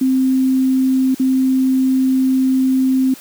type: tone with dropouts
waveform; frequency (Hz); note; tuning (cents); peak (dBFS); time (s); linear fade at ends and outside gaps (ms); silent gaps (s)
sine; 261.6; C4; 0; -11; 0.01-3.14; 5; 1.146-1.196
effects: white hiss -39 dBFS RMS until 3.2 s + high-pass 150 Hz 12 dB/octave